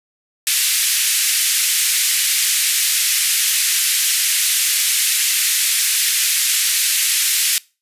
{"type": "band-pass noise", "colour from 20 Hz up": "white", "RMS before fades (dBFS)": -17, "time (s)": [0.47, 7.58], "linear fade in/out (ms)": 0, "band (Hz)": [1900, 13000], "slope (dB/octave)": 24, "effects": ["noise-tail reverb RT60 0.3 s tail -23 dB re dry", "resampled to 32000 Hz"]}